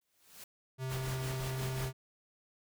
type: noise with exponential growth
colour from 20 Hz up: white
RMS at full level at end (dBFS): -47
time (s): 0.01-0.44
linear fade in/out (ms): 5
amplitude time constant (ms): 93
type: tone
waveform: square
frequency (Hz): 130.81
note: C3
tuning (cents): 0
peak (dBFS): -36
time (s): 0.78-1.93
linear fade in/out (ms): 50
type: noise with tremolo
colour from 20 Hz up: pink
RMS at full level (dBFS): -41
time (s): 0.88-1.92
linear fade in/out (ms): 50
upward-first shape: sine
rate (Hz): 5.6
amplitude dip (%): 50
effects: none